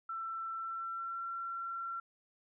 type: tone with pitch glide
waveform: sine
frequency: 1338 to 1360.6 Hz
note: E6 to F6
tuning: +25 to -46 cents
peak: -37 dBFS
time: 0.09-2 s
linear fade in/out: 5 ms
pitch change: +29 cents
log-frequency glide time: 0.54-1.25 s
effects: none